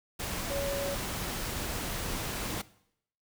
sine tone in noise, 560 Hz, C#5, 18 cents sharp, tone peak -32 dBFS, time 0.5-0.95 s, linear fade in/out 10 ms, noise pink, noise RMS -35 dBFS, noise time 0.19-2.62 s, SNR 0 dB, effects noise-tail reverb RT60 0.7 s tail -19 dB re dry

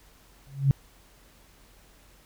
sine tone with exponential growth, 137.6 Hz, C#3, 12 cents flat, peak -13 dBFS, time 0.47-0.71 s, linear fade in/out 0 ms, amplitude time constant 52 ms, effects added 45 Hz sine -58 dBFS peak until 2.25 s + pink hiss -58 dBFS RMS until 2.25 s

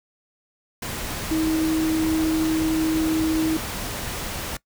sine tone in noise, 317.8 Hz, D#4, 37 cents sharp, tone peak -19 dBFS, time 1.31-3.57 s, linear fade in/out 5 ms, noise pink, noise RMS -30 dBFS, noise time 0.82-4.57 s, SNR +8 dB, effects noise-tail reverb RT60 0.1 s tail -21 dB re dry

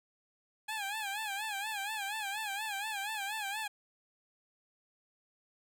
15% pulse tone with vibrato, 830.6 Hz, G#5, in tune, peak -29 dBFS, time 0.68-3.68 s, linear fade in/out 10 ms, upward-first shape sine, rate 4.2 Hz, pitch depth 110 cents each way, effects none

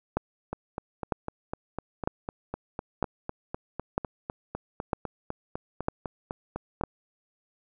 two click trains, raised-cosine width 1 ms, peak -18 / -11 dBFS, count 26 / 8, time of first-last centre 0.53-6.811 / 0.17-6.837 s, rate 3.98 / 1.05 Hz, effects none

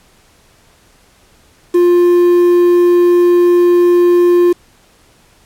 triangle tone with quantisation, 351.4 Hz, F4, 11 cents sharp, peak -4 dBFS, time 1.74-4.53 s, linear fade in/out 10 ms, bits 5, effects pink hiss -49 dBFS RMS until 5.45 s + low-pass 12000 Hz 12 dB/octave

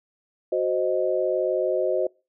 sine chord, C diminished, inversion second, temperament equal, 370 / 523.3 / 622.3 Hz, Gb4 / C5 / Eb5, 0 / 0 / 0 cents, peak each -25 dBFS, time 0.52-2.07 s, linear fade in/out 5 ms, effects noise-tail reverb RT60 0.3 s tail -25 dB re dry

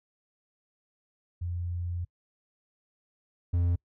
sine / triangle tone pair in turn, 87.31 / 87 Hz, F2 / F2, 0 / -6 cents, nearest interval unison, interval 6 cents, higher first, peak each -30 / -21 dBFS, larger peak second, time 1.41-2.05 / 3.53-3.76 s, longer first, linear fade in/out 10 ms, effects noise-tail reverb RT60 0.1 s tail -26 dB re dry

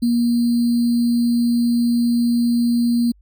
sine tone with sample-and-hold, 237.5 Hz, A#3, 33 cents sharp, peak -14 dBFS, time 0.02-3.12 s, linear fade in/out 10 ms, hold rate 4410 Hz, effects added 50 Hz sine -49 dBFS peak until 3.21 s

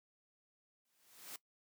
white noise with exponential growth, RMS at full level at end -45 dBFS, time 0.85-1.36 s, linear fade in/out 2 ms, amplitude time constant 110 ms, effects noise-tail reverb RT60 0.1 s tail -19 dB re dry + high-pass 150 Hz 12 dB/octave

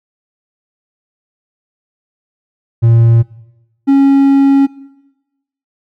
triangle tone pair in turn, 115.7 / 275.2 Hz, A#2 / C#4, -13 / -12 cents, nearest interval octave + minor third, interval 1501 cents, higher second, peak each -3 dBFS, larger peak neither, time 2.82-3.23 / 3.87-4.67 s, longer second, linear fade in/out 20 ms, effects noise-tail reverb RT60 1.0 s tail -20 dB re dry

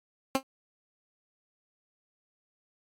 15% pulse tone with exponential decay, 266.9 Hz, C4, 35 cents sharp, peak -14 dBFS, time 0.35-0.43 s, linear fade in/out 1 ms, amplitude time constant 16 ms, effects AAC 48 kbps

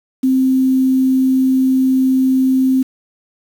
sine tone with quantisation, 261.6 Hz, C4, in tune, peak -10 dBFS, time 0.23-2.83 s, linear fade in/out 10 ms, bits 6, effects none

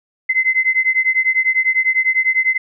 sine beating tone pair, 2051 / 2061 Hz, C7 / C7, -35 / -27 cents, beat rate 10 Hz, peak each -16 dBFS, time 0.29-2.58 s, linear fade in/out 10 ms, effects none

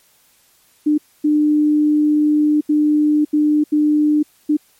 sine tone bursts at uneven times, 300 Hz, D4, 37 cents sharp, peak -11 dBFS, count 6, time 0.86-0.98 / 1.24-2.61 / 2.69-3.25 / 3.33-3.64 / 3.72-4.23 / 4.49-4.57 s, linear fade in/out 10 ms, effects white hiss -55 dBFS RMS until 4.79 s + MP3 64 kbps

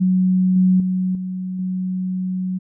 sine tone with level steps, 185 Hz, F#3, in tune, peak -13 / -11 / -17 / -23 / -20 dBFS, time 0-2.59 s, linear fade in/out 20 ms, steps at 0.56 / 0.8 / 1.15 / 1.59 s, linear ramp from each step 2 ms, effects none

